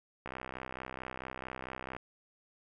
click train, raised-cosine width 0.5 ms, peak -25 dBFS, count 111, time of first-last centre 0.26-1.965 s, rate 64.5 Hz, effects none

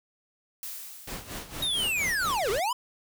blue noise with exponential decay, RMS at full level -36 dBFS, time 0.63-2.11 s, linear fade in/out 0 ms, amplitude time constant 320 ms
pink noise with tremolo, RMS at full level -36 dBFS, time 1.07-2.6 s, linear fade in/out 5 ms, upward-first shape sine, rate 4.3 Hz, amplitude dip 75%
square linear two-way sweep, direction down then up, 3809 to 370 to 1041 Hz, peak -26 dBFS, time 1.62-2.73 s, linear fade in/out 5 ms, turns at 2.5 s
effects none

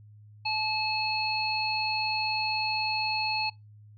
harmonic tone, 864 Hz, A5, 32 cents flat, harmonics 1 / 3 / 5, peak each -31 / -31 / -31 dBFS, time 0.45-3.5 s, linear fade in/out 10 ms, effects noise-tail reverb RT60 0.2 s tail -24 dB re dry + added 105 Hz sine -49 dBFS peak until 3.97 s

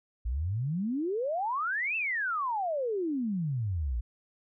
sine exponential two-way sweep, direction up then down, 54 to 2708 to 54 Hz, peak -28 dBFS, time 0.25-4.01 s, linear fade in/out 10 ms, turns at 1.96 s, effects none

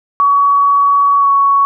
sine tone with pitch glide, 1129 to 1115.4 Hz, C#6 to C#6, +31 to +10 cents, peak -7 dBFS, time 0.2-1.65 s, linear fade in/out 0 ms, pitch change -21 cents, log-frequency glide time 1.14-1.3 s, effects none

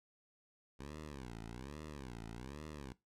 10% pulse tone with vibrato, 65.41 Hz, C2, in tune, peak -38 dBFS, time 0.79-2.93 s, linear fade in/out 10 ms, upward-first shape sine, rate 1.2 Hz, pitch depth 290 cents each way, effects noise-tail reverb RT60 0.2 s tail -19 dB re dry + low-pass 10000 Hz 12 dB/octave

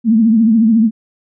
sine tone with vibrato, 223.6 Hz, A3, 28 cents sharp, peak -7 dBFS, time 0.04-0.91 s, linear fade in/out 50 ms, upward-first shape triangle, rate 14 Hz, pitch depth 110 cents each way, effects none

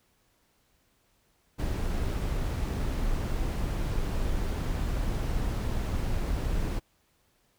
brown noise, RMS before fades -29 dBFS, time 1.58-6.8 s, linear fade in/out 20 ms, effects pink hiss -69 dBFS RMS until 7.58 s

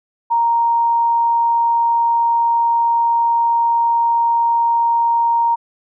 sine tone, 932.3 Hz, A#5, in tune, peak -12 dBFS, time 0.3-5.56 s, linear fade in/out 20 ms, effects none

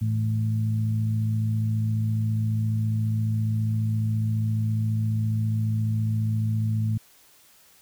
harmonic tone, 54.6 Hz, A1, 13 cents flat, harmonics 2 / 3 / 4, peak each -22 / -38 / -31 dBFS, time 0.01-6.98 s, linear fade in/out 10 ms, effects white hiss -56 dBFS RMS until 7.81 s

